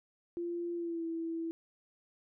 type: tone with pitch glide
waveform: sine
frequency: 344.6 to 329.6 Hz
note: F4 to E4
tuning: -23 to 0 cents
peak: -34 dBFS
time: 0.37-1.51 s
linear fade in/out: 0 ms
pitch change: -77 cents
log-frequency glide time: 0.75-1.05 s
effects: none